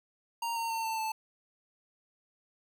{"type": "tone with pitch steps", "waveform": "square", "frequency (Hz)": [930, 917.2, 904.6, 892.1, 879.8], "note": ["A#5", "A#5", "A5", "A5", "A5"], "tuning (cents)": [-4, -28, 48, 24, 0], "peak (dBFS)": -32, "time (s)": [0.42, 1.12], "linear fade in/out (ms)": 5, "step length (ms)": 140, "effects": []}